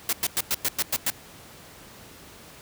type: noise bursts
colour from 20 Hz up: white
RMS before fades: -24 dBFS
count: 8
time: 0.09-1.102 s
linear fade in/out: 2 ms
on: 39 ms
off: 100 ms
effects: pink hiss -47 dBFS RMS until 2.61 s + high-pass 60 Hz 12 dB/octave